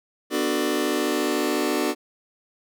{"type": "chord", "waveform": "sawtooth", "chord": "B minor seventh", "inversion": "none", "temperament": "just", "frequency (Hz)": [246.9, 296.3, 370.4, 444.5], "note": ["B3", "D4", "F#4", "A4"], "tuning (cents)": [0, 15, 2, 18], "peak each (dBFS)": [-25, -21, -22, -25], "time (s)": [0.3, 1.95], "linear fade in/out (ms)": 50, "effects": []}